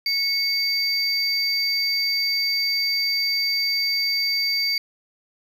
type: tone pair together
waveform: triangle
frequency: 2197 / 4655 Hz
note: C#7 / D8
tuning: -16 / -16 cents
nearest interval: octave + minor second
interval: 1300 cents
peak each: -24 / -20 dBFS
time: 0.06-4.78 s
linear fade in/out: 2 ms
effects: none